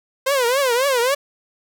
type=tone with vibrato; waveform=sawtooth; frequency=515 Hz; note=C5; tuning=28 cents flat; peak=-12 dBFS; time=0.26-1.15 s; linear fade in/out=10 ms; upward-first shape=triangle; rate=3.7 Hz; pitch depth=200 cents each way; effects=none